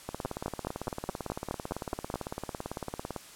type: two click trains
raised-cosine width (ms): 1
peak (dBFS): -17 / -20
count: 10 / 56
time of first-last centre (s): 0.25-2.141 / 0.09-3.163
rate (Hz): 4.76 / 17.9
effects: white hiss -50 dBFS RMS until 3.35 s + low-pass 11000 Hz 12 dB/octave